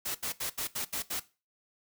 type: noise bursts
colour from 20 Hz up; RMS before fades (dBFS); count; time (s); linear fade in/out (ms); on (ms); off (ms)
white; -34; 7; 0.05-1.2; 10; 100; 75
effects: noise-tail reverb RT60 0.3 s tail -17 dB re dry